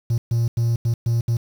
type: tone bursts at uneven times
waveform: triangle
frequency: 116.9 Hz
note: A#2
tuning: 5 cents sharp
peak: -14 dBFS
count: 6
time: 0.1-0.18 / 0.31-0.48 / 0.57-0.76 / 0.85-0.94 / 1.06-1.21 / 1.28-1.37 s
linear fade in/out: 5 ms
effects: tanh soft clip ceiling -10 dBFS + 7-bit